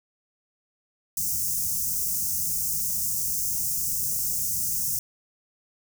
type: band-stop noise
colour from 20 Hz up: white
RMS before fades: -27 dBFS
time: 1.17-4.99 s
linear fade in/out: 2 ms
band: 200 to 5600 Hz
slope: 48 dB/octave
effects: none